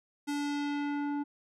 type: tone with low-pass filter sweep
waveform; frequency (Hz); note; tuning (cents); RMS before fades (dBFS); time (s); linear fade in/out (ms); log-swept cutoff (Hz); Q
square; 288.9; D4; -28; -33; 0.27-1.24; 20; 11000 to 910; 0.95
effects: none

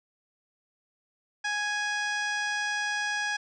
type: harmonic tone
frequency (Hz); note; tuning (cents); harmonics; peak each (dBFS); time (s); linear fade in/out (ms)
830.6; G#5; 0; 1 / 2 / 3 / 4 / 5 / 6 / 7 / 8 / 9 / 10; -35 / -29 / -38 / -40 / -49 / -40 / -42 / -53 / -54 / -52; 1.44-3.37; 10
effects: none

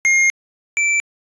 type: tone pair in turn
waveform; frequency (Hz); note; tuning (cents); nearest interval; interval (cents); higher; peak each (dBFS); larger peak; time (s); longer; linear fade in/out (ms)
square; 2131 / 2333; C7 / D7; +31 / -12; major second; 157; second; -12 / -15; first; 0.05-0.3 / 0.77-1; first; 0
effects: resampled to 22050 Hz

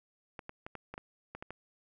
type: clicks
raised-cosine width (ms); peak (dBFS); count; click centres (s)
0.5; -27; 9; 0.392 / 0.494 / 0.665 / 0.753 / 0.94 / 0.979 / 1.35 / 1.425 / 1.506
effects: none

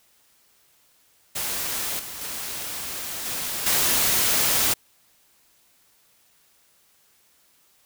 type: noise with level steps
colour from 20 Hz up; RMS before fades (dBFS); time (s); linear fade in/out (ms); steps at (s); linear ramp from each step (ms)
white; -28 / -36 / -32 / -29 / -21; 1.35-4.74; 10; 1.99 / 2.21 / 3.25 / 3.66; 5
effects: white hiss -61 dBFS RMS until 7.85 s

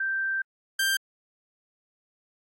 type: tone pair in turn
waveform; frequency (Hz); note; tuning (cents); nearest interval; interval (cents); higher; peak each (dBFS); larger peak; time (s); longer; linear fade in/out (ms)
sine / sawtooth; 1567 / 1578.8; G6 / G6; -1 / +12; unison; 13; second; -25 / -19; second; 0-0.42 / 0.79-0.97; first; 5
effects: AAC 64 kbps

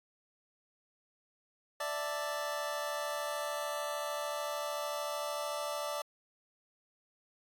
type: chord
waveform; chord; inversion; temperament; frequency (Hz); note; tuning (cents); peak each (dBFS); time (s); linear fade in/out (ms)
25% pulse; D suspended second; none; just; 587.3 / 660.7 / 881; D5 / E5 / A5; 0 / +4 / +2; -33 / -38 / -38; 1.8-6.02; 5
effects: AAC 64 kbps

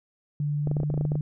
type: tone with pitch glide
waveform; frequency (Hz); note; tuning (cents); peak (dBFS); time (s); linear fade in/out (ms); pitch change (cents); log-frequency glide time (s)
sine; 146.83 to 148.97; D3 to D3; 0 to +25; -24; 0.4-1.21; 2; +25; 0.59-1.08
type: clicks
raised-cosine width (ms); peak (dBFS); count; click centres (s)
2; -18; 12; 0.673 / 0.714 / 0.768 / 0.802 / 0.833 / 0.902 / 0.941 / 0.977 / 1.011 / 1.052 / 1.119 / 1.155
effects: none

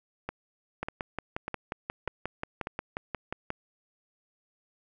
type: two click trains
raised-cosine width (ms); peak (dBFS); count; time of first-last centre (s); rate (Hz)
0.5; -17 / -18; 16 / 5; 0.83-3.504 / 0.29-2.671; 5.61 / 1.68
effects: none

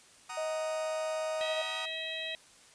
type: chord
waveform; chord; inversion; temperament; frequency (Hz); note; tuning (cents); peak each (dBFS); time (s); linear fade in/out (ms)
sawtooth; D# minor; first; just; 746.7 / 933.4 / 1244.5; F#5 / A#5 / D#6; +16 / +2 / 0; -41 / -40 / -38; 0.29-1.86; 10
type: tone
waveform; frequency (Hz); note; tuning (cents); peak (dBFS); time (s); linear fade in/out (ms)
sine; 630; D#5; +21; -32; 0.37-1.62; 5
type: harmonic tone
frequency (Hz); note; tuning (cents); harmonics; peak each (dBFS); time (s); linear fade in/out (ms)
642; E5; -46; 1 / 3 / 4 / 5 / 6; -43 / -42 / -41 / -42 / -40; 1.41-2.35; 0
effects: white hiss -58 dBFS RMS until 2.74 s + resampled to 22050 Hz

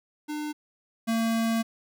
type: tone pair in turn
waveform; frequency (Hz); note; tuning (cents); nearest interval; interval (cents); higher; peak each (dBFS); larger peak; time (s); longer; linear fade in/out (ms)
square; 300 / 227; D4 / A#3; +37 / -46; perfect fourth; 483; first; -31 / -24; second; 0.28-0.53 / 1.07-1.63; second; 20
effects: none

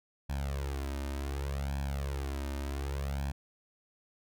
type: tone with flanger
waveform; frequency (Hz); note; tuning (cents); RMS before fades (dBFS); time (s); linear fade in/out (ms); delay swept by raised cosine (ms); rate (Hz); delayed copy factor
sawtooth; 69.3; C#2; 0; -35; 0.29-3.32; 10; 1.2 to 3.3; 0.67; +1
effects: none

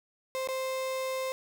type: tone with dropouts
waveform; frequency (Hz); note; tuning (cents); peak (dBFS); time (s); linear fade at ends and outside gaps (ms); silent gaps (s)
35% pulse; 523.3; C5; 0; -29; 0.35-1.32; 0; 0.474-0.487
effects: none

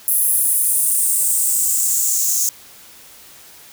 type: noise with high-pass filter sweep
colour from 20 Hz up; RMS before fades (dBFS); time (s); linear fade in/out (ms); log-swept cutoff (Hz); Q
blue; -17; 0.08-2.49; 0; 11000 to 6500; 4.5
effects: white hiss -43 dBFS RMS until 3.72 s

